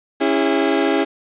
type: chord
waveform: 30% pulse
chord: C# minor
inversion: none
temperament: equal with one note detuned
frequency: 277.2 / 329.6 / 406.3 Hz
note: C#4 / E4 / G#4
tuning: 0 / 0 / -38 cents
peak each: -17 dBFS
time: 0.2-1.05 s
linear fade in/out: 20 ms
effects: resampled to 8000 Hz + 8-bit